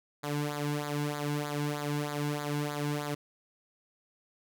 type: tone with flanger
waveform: sawtooth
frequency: 146.83 Hz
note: D3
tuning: in tune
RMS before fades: -33 dBFS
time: 0.23-3.15 s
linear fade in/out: 10 ms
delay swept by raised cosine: 0.35 to 1.65 ms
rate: 3.2 Hz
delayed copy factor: -0.75
effects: none